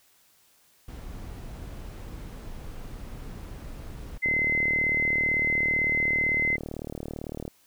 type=noise; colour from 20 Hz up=brown; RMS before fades=-39 dBFS; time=0.88-4.18 s; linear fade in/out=5 ms
type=tone; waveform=sine; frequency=2060 Hz; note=C7; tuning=28 cents flat; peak=-22 dBFS; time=4.22-6.57 s; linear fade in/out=20 ms
type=click train; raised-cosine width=2 ms; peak=-21 dBFS; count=123; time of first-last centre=4.26-7.479 s; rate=37.9 Hz
effects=white hiss -62 dBFS RMS until 7.66 s